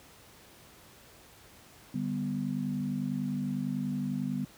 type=chord; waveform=sine; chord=G major; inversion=second; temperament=equal; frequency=146.83 / 196 / 246.9 Hz; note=D3 / G3 / B3; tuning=0 / 0 / 0 cents; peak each=-36 / -34 / -33 dBFS; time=1.94-4.45 s; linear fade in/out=5 ms; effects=pink hiss -55 dBFS RMS until 4.57 s + high-pass 60 Hz 12 dB/octave